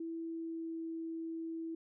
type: tone with pitch glide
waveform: sine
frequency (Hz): 329.6 to 327.3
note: E4 to E4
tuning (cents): 0 to -12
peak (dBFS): -38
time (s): 0-1.75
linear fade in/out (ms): 5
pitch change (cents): -12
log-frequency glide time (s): 0.18-0.81
effects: none